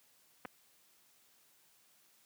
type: clicks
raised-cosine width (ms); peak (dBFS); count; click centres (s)
0.5; -28; 2; 0.451 / 0.455
effects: white hiss -68 dBFS RMS until 2.25 s + high-pass 100 Hz 12 dB/octave